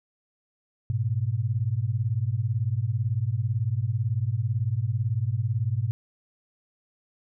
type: beating tone pair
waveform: sine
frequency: 103.83 / 121.83 Hz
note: G#2 / B2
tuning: 0 / -23 cents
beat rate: 18 Hz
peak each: -26 dBFS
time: 0.9-5.91 s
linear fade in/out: 0 ms
effects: none